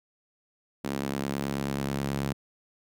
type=tone with high-pass filter sweep; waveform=sawtooth; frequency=69.3 Hz; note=C#2; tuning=in tune; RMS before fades=-31 dBFS; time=0.84-2.33 s; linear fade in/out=10 ms; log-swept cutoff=230 to 150 Hz; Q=1.5; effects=none